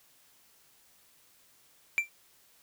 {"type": "tone with exponential decay", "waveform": "triangle", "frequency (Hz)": 2352, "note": "D7", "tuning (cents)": 2, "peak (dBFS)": -18, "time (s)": [1.98, 2.09], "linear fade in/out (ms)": 0, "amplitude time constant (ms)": 23, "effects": ["white hiss -63 dBFS RMS until 2.62 s"]}